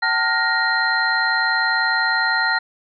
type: tone cluster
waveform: sine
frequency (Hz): 760 / 890 / 1414 / 1873 / 4134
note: F#5 / A5 / F6 / A#6 / C8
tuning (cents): +46 / +20 / +21 / +8 / -22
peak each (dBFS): -28 / -24 / -21 / -20 / -26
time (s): 0.02-2.59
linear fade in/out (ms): 10
effects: none